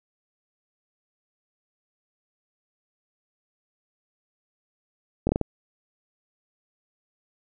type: slowing click train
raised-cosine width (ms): 2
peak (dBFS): -9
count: 5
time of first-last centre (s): 5.27-5.413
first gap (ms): 21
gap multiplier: 1.37
effects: none